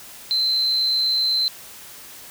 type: tone with amplitude modulation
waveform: sine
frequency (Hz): 4084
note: C8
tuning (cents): -43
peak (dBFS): -16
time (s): 0.31-1.48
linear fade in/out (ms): 0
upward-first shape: sine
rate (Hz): 272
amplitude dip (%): 30
effects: white hiss -41 dBFS RMS until 2.3 s